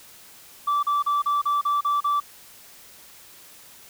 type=tone bursts; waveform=sine; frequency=1162 Hz; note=D6; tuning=19 cents flat; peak=-17 dBFS; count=8; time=0.67-2.202 s; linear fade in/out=10 ms; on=160 ms; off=36 ms; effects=tanh soft clip ceiling -18 dBFS + white hiss -48 dBFS RMS until 3.89 s